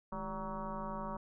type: tone with frequency modulation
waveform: sine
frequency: 575 Hz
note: D5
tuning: 37 cents flat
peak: -37 dBFS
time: 0.12-1.17 s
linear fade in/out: 5 ms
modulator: 183 Hz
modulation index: 3.4
effects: none